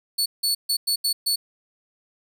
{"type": "tone bursts at uneven times", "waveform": "sawtooth", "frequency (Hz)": 4435, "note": "C#8", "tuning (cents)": 0, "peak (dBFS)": -17, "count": 6, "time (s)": [[0.18, 0.26], [0.43, 0.55], [0.69, 0.77], [0.87, 0.96], [1.04, 1.13], [1.26, 1.36]], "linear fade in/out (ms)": 10, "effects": []}